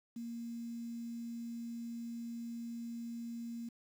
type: tone with quantisation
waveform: sine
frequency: 233.5 Hz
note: A#3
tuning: 3 cents sharp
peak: -40 dBFS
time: 0.16-3.69 s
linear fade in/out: 5 ms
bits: 10
effects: none